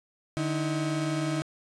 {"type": "tone pair together", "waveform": "35% pulse", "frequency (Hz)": [150, 319.5], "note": ["D3", "D#4"], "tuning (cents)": [37, 46], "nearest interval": "octave + minor second", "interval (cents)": 1309, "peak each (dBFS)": -28, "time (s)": [0.37, 1.42], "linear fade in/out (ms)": 0, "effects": ["resampled to 22050 Hz"]}